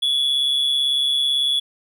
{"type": "tone with amplitude modulation", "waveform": "triangle", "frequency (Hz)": 3400, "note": "G#7", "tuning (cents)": 40, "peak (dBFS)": -13, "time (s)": [0.02, 1.6], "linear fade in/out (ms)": 10, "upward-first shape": "sine", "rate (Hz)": 138, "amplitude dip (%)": 55, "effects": []}